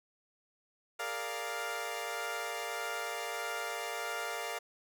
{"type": "chord", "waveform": "15% pulse", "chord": "Bb dominant seventh", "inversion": "third", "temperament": "equal", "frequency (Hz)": [415.3, 466.2, 587.3, 698.5], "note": ["Ab4", "Bb4", "D5", "F5"], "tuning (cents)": [0, 0, 0, 0], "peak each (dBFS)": [-39, -35, -36, -33], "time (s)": [0.99, 4.59], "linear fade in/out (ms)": 10, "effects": []}